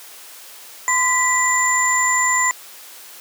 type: tone cluster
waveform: sine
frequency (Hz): 1023 / 1974 / 7170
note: C6 / B6 / A8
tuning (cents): -39 / -1 / +32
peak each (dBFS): -19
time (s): 0.88-2.51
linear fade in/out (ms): 0
effects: white hiss -40 dBFS RMS until 3.2 s + high-pass 400 Hz 12 dB/octave